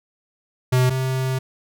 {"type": "tone pair in turn", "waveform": "square", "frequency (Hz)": [127.4, 130.75], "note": ["C3", "C3"], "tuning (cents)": [-46, -1], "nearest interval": "unison", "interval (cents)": 45, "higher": "second", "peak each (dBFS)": [-15, -21], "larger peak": "first", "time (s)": [[0.72, 0.9], [0.9, 1.39]], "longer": "second", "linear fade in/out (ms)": 10, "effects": []}